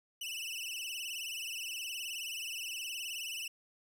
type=tone with vibrato; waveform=sawtooth; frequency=2794 Hz; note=F7; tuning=in tune; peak=-35 dBFS; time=0.21-3.48 s; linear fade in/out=5 ms; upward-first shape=sine; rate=19 Hz; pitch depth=130 cents each way; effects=none